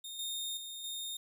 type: tone with level steps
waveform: sawtooth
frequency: 3669 Hz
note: A#7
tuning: 28 cents flat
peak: -39 / -33 / -39 / -35 dBFS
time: 0.04-1.17 s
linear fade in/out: 5 ms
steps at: 0.19 / 0.57 / 0.84 s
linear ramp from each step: 2 ms
effects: 12-bit